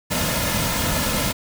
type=noise with comb filter; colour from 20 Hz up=pink; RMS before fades=-22 dBFS; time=0.1-1.33 s; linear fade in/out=20 ms; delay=2.6 ms; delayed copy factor=-0.6; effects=none